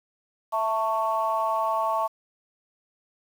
sine chord, A major, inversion second, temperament equal with one note detuned, 659.3 / 889.7 / 1108.7 Hz, E5 / A5 / C#6, 0 / +19 / 0 cents, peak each -27 / -26 / -26 dBFS, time 0.52-2.08 s, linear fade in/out 20 ms, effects tanh soft clip ceiling -14 dBFS + 8-bit

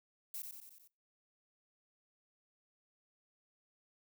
violet noise with echo, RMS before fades -43 dBFS, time 0.34-0.42 s, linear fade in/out 2 ms, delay 91 ms, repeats 5, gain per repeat -4 dB, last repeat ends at 0.875 s, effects noise-tail reverb RT60 0.3 s tail -23 dB re dry

